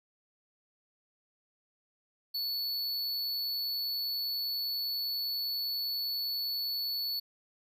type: tone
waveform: square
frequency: 4435 Hz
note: C#8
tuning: in tune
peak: -32 dBFS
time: 2.34-7.2 s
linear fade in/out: 10 ms
effects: none